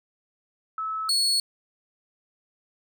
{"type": "tone pair in turn", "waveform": ["sine", "35% pulse"], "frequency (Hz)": [1300, 4373], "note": ["E6", "C#8"], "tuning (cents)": [-24, -24], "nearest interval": "octave + major sixth", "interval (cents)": 2100, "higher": "second", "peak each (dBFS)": [-27, -19], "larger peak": "second", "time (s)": [[0.78, 1.09], [1.09, 1.4]], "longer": "neither", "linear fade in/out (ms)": 2, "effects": []}